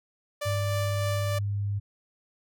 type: tone with tremolo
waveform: sawtooth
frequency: 587 Hz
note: D5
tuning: 1 cent flat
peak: -25 dBFS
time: 0.41-1.39 s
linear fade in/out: 10 ms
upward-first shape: sine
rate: 3.3 Hz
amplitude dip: 25%
type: tone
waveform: sine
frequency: 101.3 Hz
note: G#2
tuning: 43 cents flat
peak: -26 dBFS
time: 0.45-1.8 s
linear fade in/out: 20 ms
effects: none